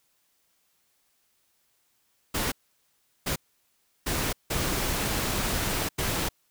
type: noise bursts at uneven times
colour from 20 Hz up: pink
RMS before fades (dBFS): -28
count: 5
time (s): 2.34-2.52 / 3.26-3.36 / 4.06-4.33 / 4.5-5.89 / 5.98-6.29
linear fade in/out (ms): 10
effects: white hiss -70 dBFS RMS until 6.5 s